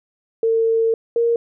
sine tone pair in turn, 452.5 / 466.8 Hz, A4 / A#4, +48 / +2 cents, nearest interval minor second, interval 54 cents, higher second, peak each -14 dBFS, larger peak neither, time 0.43-0.94 / 1.16-1.36 s, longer first, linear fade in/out 2 ms, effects none

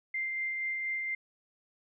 sine tone with tremolo, 2093 Hz, C7, in tune, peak -30 dBFS, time 0.14-1.15 s, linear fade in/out 5 ms, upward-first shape sine, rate 4.2 Hz, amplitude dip 25%, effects none

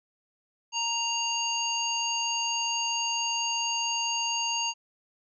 harmonic tone, 932.3 Hz, A#5, in tune, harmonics 1 / 3 / 5 / 7, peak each -32 / -30 / -34 / -33 dBFS, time 0.72-4.74 s, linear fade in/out 50 ms, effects none

